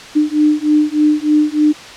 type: beating tone pair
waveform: sine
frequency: 300 / 303.3 Hz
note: D4 / D#4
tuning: +37 / -44 cents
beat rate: 3.3 Hz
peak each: -13 dBFS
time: 0.15-1.73 s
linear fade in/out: 20 ms
effects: white hiss -33 dBFS RMS until 1.96 s + low-pass 5000 Hz 12 dB/octave